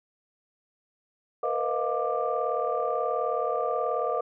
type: tone cluster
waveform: sine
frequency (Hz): 464.4 / 503 / 627 / 705 / 1182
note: A#4 / B4 / D#5 / F5 / D6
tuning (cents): -7 / +32 / +13 / +16 / +11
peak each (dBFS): -31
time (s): 1.43-4.21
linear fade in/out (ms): 5
effects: tanh soft clip ceiling -14 dBFS